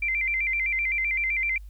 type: tone with vibrato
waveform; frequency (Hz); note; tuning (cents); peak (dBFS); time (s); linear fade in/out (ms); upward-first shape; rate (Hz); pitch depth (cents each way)
sine; 2210; C#7; -6; -23; 0.02-1.58; 5; square; 7.8; 110
effects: added 50 Hz sine -39 dBFS peak until 1.69 s + white hiss -66 dBFS RMS until 1.69 s